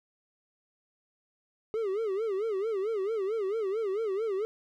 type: tone with vibrato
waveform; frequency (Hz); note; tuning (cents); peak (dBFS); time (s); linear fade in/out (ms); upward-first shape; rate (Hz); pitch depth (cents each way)
triangle; 415.3; G#4; 0; -26; 1.74-4.45; 0; sine; 4.5; 170
effects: none